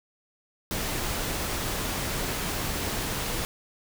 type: noise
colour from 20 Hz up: pink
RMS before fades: -30 dBFS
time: 0.71-3.45 s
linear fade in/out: 0 ms
effects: none